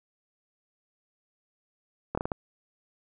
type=slowing click train; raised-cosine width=1 ms; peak=-15 dBFS; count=5; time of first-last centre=2.15-2.318 s; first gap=25 ms; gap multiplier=1.36; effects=none